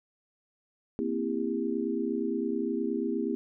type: chord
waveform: sine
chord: C dominant seventh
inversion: third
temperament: equal with one note detuned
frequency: 233.1 / 261.6 / 329.6 / 400.2 Hz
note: Bb3 / C4 / E4 / G4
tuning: 0 / 0 / 0 / +36 cents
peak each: -33 dBFS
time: 0.99-3.35 s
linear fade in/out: 0 ms
effects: none

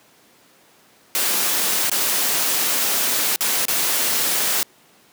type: noise with dropouts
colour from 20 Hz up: white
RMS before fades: -20 dBFS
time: 1.15-4.63 s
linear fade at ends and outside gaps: 0 ms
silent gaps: 1.897-1.916 / 3.36-3.408 / 3.653-3.683 s
effects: pink hiss -53 dBFS RMS until 5.12 s + high-pass 200 Hz 12 dB/octave

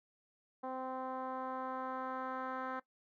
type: tone with low-pass filter sweep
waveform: 10% pulse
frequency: 259.5 Hz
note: C4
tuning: 14 cents flat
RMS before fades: -41 dBFS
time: 0.63-2.8 s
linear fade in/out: 10 ms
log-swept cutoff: 850 to 1500 Hz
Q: 1.7
effects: noise-tail reverb RT60 0.1 s tail -18 dB re dry

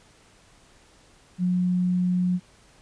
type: tone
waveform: sine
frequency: 180.3 Hz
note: F#3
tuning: 45 cents flat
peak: -20 dBFS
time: 1.38-2.4 s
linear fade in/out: 50 ms
effects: pink hiss -56 dBFS RMS until 2.81 s + resampled to 22050 Hz

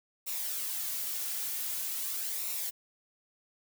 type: noise with flanger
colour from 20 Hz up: blue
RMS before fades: -35 dBFS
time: 0.26-2.71 s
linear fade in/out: 20 ms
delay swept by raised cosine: 0.62 to 3.22 ms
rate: 0.45 Hz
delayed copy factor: -0.5
effects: none

